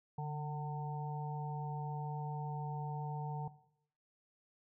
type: harmonic tone with a mistuned harmonic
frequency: 150.6 Hz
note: D3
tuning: 44 cents sharp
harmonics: 1 / 3 / 5 / 6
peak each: -38 / -50 / -46 / -45 dBFS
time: 0.18-3.48 s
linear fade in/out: 5 ms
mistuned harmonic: 1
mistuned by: -54 cents
effects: noise-tail reverb RT60 0.7 s tail -17 dB re dry